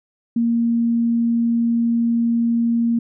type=tone; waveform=sine; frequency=233.1 Hz; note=A#3; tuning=in tune; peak=-15 dBFS; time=0.36-2.99 s; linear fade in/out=5 ms; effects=none